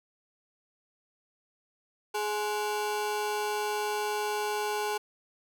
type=ring-modulated tone; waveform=35% pulse; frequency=630 Hz; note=D#5; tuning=21 cents sharp; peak=-24 dBFS; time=2.14-4.98 s; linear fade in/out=10 ms; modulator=211 Hz; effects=none